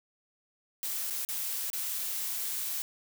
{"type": "noise with dropouts", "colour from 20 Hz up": "blue", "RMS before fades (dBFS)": -34, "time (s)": [0.83, 2.82], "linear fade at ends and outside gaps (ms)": 0, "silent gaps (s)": [[1.1, 1.106], [1.249, 1.288], [1.701, 1.732]], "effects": []}